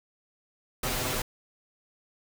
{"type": "noise with comb filter", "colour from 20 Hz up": "pink", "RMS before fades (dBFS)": -30, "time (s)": [0.83, 1.22], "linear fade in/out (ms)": 5, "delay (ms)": 7.9, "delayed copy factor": 0.95, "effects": []}